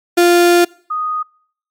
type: tone pair in turn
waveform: 35% pulse / sine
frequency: 348.7 / 1242.6 Hz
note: F4 / D#6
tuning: -3 / -3 cents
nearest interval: octave + minor seventh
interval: 2200 cents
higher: second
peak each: -6 / -17 dBFS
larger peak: first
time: 0.17-0.65 / 0.9-1.23 s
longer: first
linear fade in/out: 10 ms
effects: noise-tail reverb RT60 0.6 s tail -25 dB re dry + AAC 64 kbps